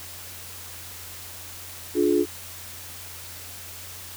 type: chord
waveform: sine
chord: D diminished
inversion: none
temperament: just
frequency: 293.7 / 352.4 / 422.9 Hz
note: D4 / F4 / Ab4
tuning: 0 / +16 / +31 cents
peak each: -23 / -21 / -23 dBFS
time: 1.94-2.26 s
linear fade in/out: 50 ms
effects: added 89 Hz sine -47 dBFS peak until 4.16 s + white hiss -40 dBFS RMS until 4.16 s